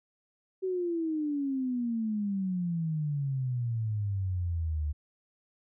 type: exponential sweep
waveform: sine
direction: down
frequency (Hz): 381.5 to 72.9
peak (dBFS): -28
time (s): 0.62-4.93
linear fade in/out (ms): 20
effects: none